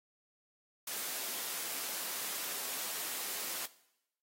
white high-pass noise, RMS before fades -39 dBFS, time 0.87-3.66 s, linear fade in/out 5 ms, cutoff 260 Hz, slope 12 dB/octave, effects noise-tail reverb RT60 0.8 s tail -18 dB re dry + AAC 48 kbps

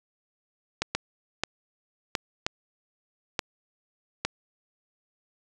clicks, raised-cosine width 0.2 ms, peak -8 dBFS, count 7, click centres 0.82 / 0.95 / 1.436 / 2.152 / 2.465 / 3.392 / 4.25 s, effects resampled to 22050 Hz + 7-bit

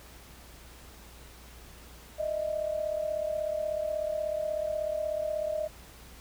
sine tone pair together, 612.6 / 649 Hz, D#5 / E5, -27 / -27 cents, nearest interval minor second, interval 100 cents, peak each -30 / -34 dBFS, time 2.18-5.68 s, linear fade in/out 20 ms, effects added 60 Hz sine -52 dBFS peak until 6.2 s + pink hiss -52 dBFS RMS until 6.2 s

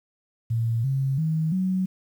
sine tone with pitch steps, 114.9 / 135.07 / 158.78 / 186.66 Hz, A#2 / C#3 / D#3 / F#3, -25 / -45 / +35 / +15 cents, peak -21 dBFS, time 0.5-1.86 s, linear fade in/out 10 ms, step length 340 ms, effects 9-bit

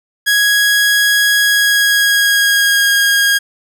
sawtooth tone with pitch glide, 1660 to 1632.4 Hz, G#6 to G#6, -1 to -30 cents, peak -6 dBFS, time 0.26-3.39 s, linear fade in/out 20 ms, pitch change -29 cents, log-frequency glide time 1.4-2.92 s, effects none

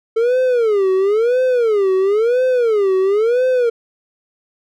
triangle tone with vibrato, 440 Hz, A4, in tune, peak -10 dBFS, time 0.16-3.7 s, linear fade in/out 10 ms, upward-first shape sine, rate 0.98 Hz, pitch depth 270 cents each way, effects none

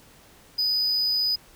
triangle tone, 4978 Hz, D#8, in tune, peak -20 dBFS, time 0.58-1.36 s, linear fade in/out 10 ms, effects pink hiss -53 dBFS RMS until 1.55 s

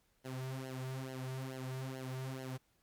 sawtooth tone with flanger, 130.81 Hz, C3, in tune, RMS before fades -42 dBFS, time 0.24-2.58 s, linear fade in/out 20 ms, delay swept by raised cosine 0.82 to 4.02 ms, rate 2.3 Hz, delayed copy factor -0.8, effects pink hiss -75 dBFS RMS until 2.82 s + MP3 96 kbps

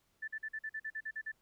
sine tone bursts, 1760 Hz, A6, in tune, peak -37 dBFS, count 11, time 0.22-1.319 s, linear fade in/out 10 ms, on 59 ms, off 45 ms, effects pink hiss -75 dBFS RMS until 1.41 s

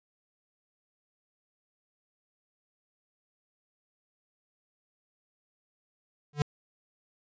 square tone with exponential growth, 146.83 Hz, D3, in tune, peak -21 dBFS, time 6.33-6.42 s, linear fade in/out 2 ms, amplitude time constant 18 ms, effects resampled to 16000 Hz

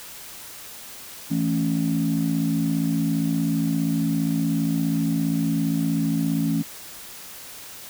sine chord, A major, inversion second, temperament equal, 164.81 / 220 / 277.2 Hz, E3 / A3 / C#4, 0 / 0 / 0 cents, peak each -23 / -25 / -23 dBFS, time 1.3-6.63 s, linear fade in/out 20 ms, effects tanh soft clip ceiling -13 dBFS + white hiss -40 dBFS RMS until 7.89 s

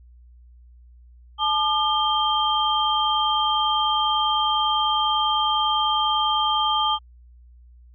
sine tone cluster, 864 / 1206 / 3165 Hz, A5 / D6 / G7, -32 / +46 / +16 cents, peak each -23 dBFS, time 1.38-6.99 s, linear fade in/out 50 ms, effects added 60 Hz sine -46 dBFS peak until 7.94 s

